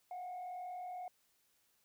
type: tone with frequency modulation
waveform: sine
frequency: 725 Hz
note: F#5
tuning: 35 cents flat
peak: -40 dBFS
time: 0.11-1.08 s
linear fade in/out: 2 ms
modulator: 41.8 Hz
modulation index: 0.45
effects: tanh soft clip ceiling -40 dBFS + white hiss -75 dBFS RMS until 1.84 s